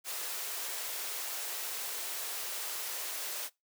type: high-pass noise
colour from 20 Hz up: white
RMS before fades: -38 dBFS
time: 0.04-3.5 s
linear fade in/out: 50 ms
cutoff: 380 Hz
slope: 24 dB/octave
effects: noise-tail reverb RT60 0.2 s tail -22 dB re dry